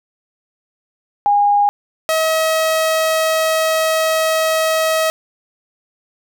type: tone pair in turn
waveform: sine / sawtooth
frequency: 817 / 638.8 Hz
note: G#5 / D#5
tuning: -29 / +45 cents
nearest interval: major third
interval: 426 cents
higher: first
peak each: -10 / -10 dBFS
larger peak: neither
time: 1.26-1.69 / 2.09-5.1 s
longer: second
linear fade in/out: 0 ms
effects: none